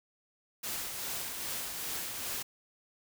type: noise with tremolo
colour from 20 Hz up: white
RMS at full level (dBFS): -36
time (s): 0.63-2.43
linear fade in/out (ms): 10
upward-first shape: triangle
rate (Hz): 2.5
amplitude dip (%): 40
effects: none